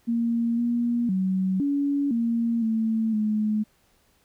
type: tone with pitch steps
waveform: sine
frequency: 232.9 / 237.7 / 188.4 / 283.1 / 232 / 222.7 / 213.6 Hz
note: A#3 / A#3 / F#3 / C#4 / A#3 / A3 / G#3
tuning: -1 / +34 / +32 / +37 / -8 / +21 / +49 cents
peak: -21 dBFS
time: 0.07-3.64 s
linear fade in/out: 20 ms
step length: 510 ms
effects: pink hiss -64 dBFS RMS until 4.24 s